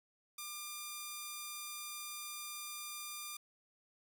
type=tone; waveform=5% pulse; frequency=1197 Hz; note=D6; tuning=33 cents sharp; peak=-31 dBFS; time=0.38-3.37 s; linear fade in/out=5 ms; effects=none